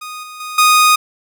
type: tone with level steps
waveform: sawtooth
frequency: 1240 Hz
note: D#6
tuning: 6 cents flat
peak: -23 / -27 / -21 / -4 dBFS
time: 0.01-0.96 s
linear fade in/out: 10 ms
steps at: 0.23 / 0.4 / 0.58 s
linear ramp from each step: 5 ms
effects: none